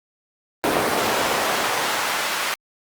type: noise with high-pass filter sweep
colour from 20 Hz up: brown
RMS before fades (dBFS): -22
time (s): 0.64-2.54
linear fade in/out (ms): 0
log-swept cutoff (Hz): 450 to 1300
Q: 0.76
effects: Opus 32 kbps